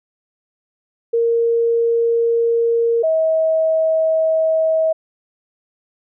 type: tone pair in turn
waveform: sine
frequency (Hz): 464.3 / 640.5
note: A#4 / E5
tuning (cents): -7 / -50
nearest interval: tritone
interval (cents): 557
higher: second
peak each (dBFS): -13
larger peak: neither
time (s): 1.13-3.03 / 3.03-4.93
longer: neither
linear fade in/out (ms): 10
effects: none